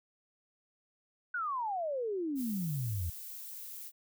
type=exponential sweep; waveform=sine; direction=down; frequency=1500 to 80.1 Hz; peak=-32 dBFS; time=1.34-3.1 s; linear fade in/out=5 ms
type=noise; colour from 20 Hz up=violet; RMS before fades=-45 dBFS; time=2.35-3.92 s; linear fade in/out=50 ms
effects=none